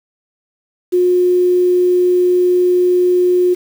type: tone with quantisation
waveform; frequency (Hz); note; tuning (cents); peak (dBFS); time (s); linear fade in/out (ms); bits
sine; 359.6; F#4; -49; -9; 0.92-3.55; 20; 6
effects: none